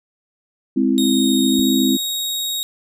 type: chord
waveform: sine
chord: Ab augmented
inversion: none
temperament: equal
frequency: 207.7 / 261.6 / 329.6 Hz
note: Ab3 / C4 / E4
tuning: 0 / 0 / 0 cents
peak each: -20 / -16 / -20 dBFS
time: 0.76-1.97 s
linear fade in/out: 10 ms
type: tone with pitch glide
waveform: sawtooth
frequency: 3729 to 3770 Hz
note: A#7 to A#7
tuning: 0 to +19 cents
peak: -18 dBFS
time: 0.98-2.63 s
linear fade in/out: 0 ms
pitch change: +19 cents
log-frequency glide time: 1.45-1.66 s
type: click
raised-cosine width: 5 ms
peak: -22 dBFS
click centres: 1.593 s
effects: none